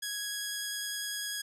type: tone with vibrato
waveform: 10% pulse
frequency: 1661.2 Hz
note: G#6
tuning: in tune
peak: -25 dBFS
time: 0.02-1.42 s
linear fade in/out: 10 ms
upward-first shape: triangle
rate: 10 Hz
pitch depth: 8 cents each way
effects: none